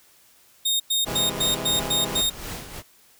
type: tone bursts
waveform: sawtooth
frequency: 3700 Hz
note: A#7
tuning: 14 cents flat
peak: -17 dBFS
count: 7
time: 0.65-2.3 s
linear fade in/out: 10 ms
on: 150 ms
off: 100 ms
type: noise with tremolo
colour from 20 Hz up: pink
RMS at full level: -33 dBFS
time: 1.04-2.83 s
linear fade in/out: 50 ms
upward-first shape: sine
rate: 2.9 Hz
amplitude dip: 60%
type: chord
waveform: 10% pulse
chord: C augmented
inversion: none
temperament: equal with one note detuned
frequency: 130.81 / 164.81 / 206.3 Hz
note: C3 / E3 / G#3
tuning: 0 / 0 / -11 cents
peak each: -25 dBFS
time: 1.06-2.22 s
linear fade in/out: 20 ms
effects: white hiss -56 dBFS RMS until 3.19 s